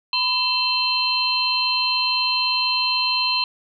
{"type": "tone cluster", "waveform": "sine", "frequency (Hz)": [1008, 2665, 3089, 4138], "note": ["B5", "E7", "G7", "C8"], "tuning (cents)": [35, 18, -26, -20], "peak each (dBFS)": [-25, -25, -26, -21], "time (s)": [0.13, 3.44], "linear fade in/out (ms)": 2, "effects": []}